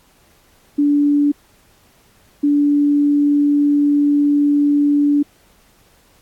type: tone pair in turn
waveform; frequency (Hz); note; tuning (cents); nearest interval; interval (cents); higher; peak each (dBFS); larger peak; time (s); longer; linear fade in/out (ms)
sine; 289.7 / 289.7; D4 / D4; -24 / -24; unison; 0; neither; -11; neither; 0.78-1.32 / 2.43-5.23; second; 10
effects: pink hiss -54 dBFS RMS until 6.21 s + AAC 64 kbps